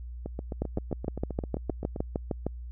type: two click trains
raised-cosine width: 2 ms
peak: -15 / -21 dBFS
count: 13 / 14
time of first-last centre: 0.62-2.466 / 0.26-1.962 s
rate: 6.5 / 7.64 Hz
effects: added 60 Hz sine -37 dBFS peak until 2.71 s